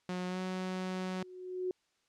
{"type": "tone with pitch glide", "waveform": "sawtooth", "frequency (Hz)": [181.4, 185.43], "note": ["F#3", "F#3"], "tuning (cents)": [-34, 4], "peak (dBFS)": -31, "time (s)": [0.09, 1.23], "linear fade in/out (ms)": 2, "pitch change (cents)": 38, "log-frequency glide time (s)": [0.27, 0.39]}
{"type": "tone with exponential growth", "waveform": "sine", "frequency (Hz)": 366.8, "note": "F#4", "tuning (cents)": -15, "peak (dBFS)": -30, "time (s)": [0.79, 1.71], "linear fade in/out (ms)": 1, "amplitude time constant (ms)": 200}
{"effects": ["white hiss -75 dBFS RMS until 2.08 s", "low-pass 6000 Hz 12 dB/octave"]}